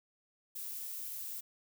violet noise with high-pass filter sweep, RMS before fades -42 dBFS, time 0.55-1.41 s, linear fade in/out 10 ms, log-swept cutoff 550 to 360 Hz, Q 3.4, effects none

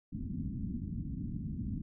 white low-pass noise, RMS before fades -38 dBFS, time 0.12-1.82 s, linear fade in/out 10 ms, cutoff 260 Hz, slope 48 dB/octave, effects none

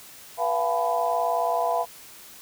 sine tone cluster, 486.8 / 682 / 741 / 852 / 997 Hz, B4 / F5 / F#5 / G#5 / B5, -25 / -41 / +2 / +44 / +16 cents, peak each -31 / -24 / -31 / -31 / -28 dBFS, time 0.37-1.86 s, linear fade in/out 50 ms, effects white hiss -46 dBFS RMS until 2.41 s

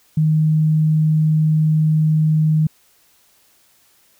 sine tone, 155.7 Hz, D#3, 2 cents sharp, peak -12 dBFS, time 0.17-2.67 s, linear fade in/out 5 ms, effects white hiss -56 dBFS RMS until 4.19 s

